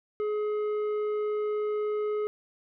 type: tone with tanh clipping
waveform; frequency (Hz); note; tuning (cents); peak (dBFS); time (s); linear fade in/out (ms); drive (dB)
sine; 421.8; G#4; +27; -28; 0.2-2.27; 0; 8
effects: none